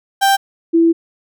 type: tone pair in turn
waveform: 35% pulse / sine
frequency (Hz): 786 / 332.2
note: G5 / E4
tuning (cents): +4 / +13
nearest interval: octave + minor third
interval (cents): 1491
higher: first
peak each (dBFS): -8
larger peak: neither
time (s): 0.21-0.37 / 0.73-0.93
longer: second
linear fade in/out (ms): 20
effects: none